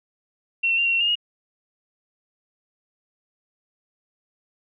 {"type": "tone with pitch steps", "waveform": "sine", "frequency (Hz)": [2723, 2704, 2779, 2740, 2723, 2826, 2872], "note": ["F7", "E7", "F7", "F7", "F7", "F7", "F7"], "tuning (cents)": [-44, 43, -9, -34, -44, 20, 48], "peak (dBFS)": -18, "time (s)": [0.63, 1.155], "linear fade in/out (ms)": 10, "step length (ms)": 75, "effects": []}